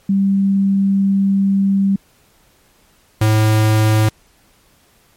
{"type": "tone pair in turn", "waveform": ["sine", "square"], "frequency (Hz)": [196, 108.58], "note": ["G3", "A2"], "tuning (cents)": [0, -22], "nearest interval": "minor seventh", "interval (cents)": 1022, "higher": "first", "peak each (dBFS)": -11, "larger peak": "neither", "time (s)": [[0.09, 1.96], [3.21, 4.09]], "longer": "first", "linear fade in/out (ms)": 5, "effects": ["pink hiss -54 dBFS RMS until 5.16 s", "MP3 64 kbps"]}